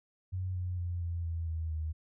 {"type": "tone with pitch steps", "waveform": "sine", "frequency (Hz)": [92.5, 90.02, 87.61, 85.26, 82.98, 80.76, 78.6], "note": ["F#2", "F#2", "F2", "F2", "E2", "E2", "D#2"], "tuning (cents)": [0, -47, 6, -41, 12, -35, 18], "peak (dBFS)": -32, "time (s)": [0.32, 1.93], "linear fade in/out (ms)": 20, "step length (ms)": 230, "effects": []}